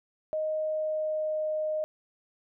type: tone with pitch glide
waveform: sine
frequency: 622.3 to 618.4 Hz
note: D#5 to D#5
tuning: 0 to -11 cents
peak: -27 dBFS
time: 0.33-1.84 s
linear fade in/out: 0 ms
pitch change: -11 cents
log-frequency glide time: 0.55-1.43 s
effects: none